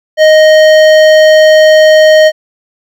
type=tone with hard clipping; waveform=sine; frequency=622.3 Hz; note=D#5; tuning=in tune; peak=-3 dBFS; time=0.17-2.32 s; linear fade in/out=50 ms; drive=14 dB; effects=none